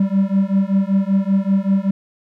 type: beating tone pair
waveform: triangle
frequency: 192.4 / 197.6 Hz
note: G3 / G3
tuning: -32 / +14 cents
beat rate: 5.2 Hz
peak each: -15 dBFS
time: 0-1.91 s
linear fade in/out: 5 ms
effects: none